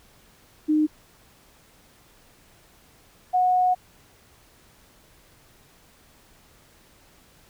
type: tone pair in turn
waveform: sine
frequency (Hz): 306.2 / 731.4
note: D#4 / F#5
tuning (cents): -28 / -20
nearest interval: octave + minor third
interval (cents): 1508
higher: second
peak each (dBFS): -17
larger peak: neither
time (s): 0.68-0.87 / 3.33-3.75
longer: second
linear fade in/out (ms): 20
effects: pink hiss -56 dBFS RMS until 7.49 s